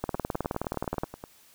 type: two click trains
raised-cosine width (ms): 1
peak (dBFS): -24 / -14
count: 12 / 20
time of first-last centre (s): 0.15-1.239 / 0.04-1.035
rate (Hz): 10.1 / 19.1
effects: white hiss -58 dBFS RMS until 1.54 s